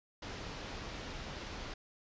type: low-pass noise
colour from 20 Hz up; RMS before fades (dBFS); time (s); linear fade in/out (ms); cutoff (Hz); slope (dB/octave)
pink; -44; 0.22-1.74; 5; 5700; 24
effects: resampled to 16000 Hz